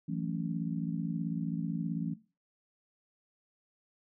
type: chord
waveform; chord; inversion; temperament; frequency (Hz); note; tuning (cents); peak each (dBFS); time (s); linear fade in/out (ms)
sine; F# minor seventh; third; just; 166.5 / 185 / 222 / 277.5; E3 / F#3 / A3 / C#4; +18 / 0 / +16 / +2; -35 / -39 / -38 / -39; 0.08-2.14; 10
effects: noise-tail reverb RT60 0.3 s tail -17 dB re dry